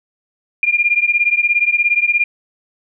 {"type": "beating tone pair", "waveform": "sine", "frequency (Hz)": [2400, 2417], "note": ["D7", "D7"], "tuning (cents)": [37, 49], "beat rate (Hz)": 17, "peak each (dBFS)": -15, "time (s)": [0.63, 2.24], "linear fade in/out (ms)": 2, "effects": []}